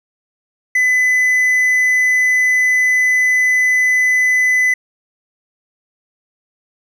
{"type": "tone", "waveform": "triangle", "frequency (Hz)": 2007, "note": "B6", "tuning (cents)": 27, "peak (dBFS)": -9, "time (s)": [0.75, 4.74], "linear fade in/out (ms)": 5, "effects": []}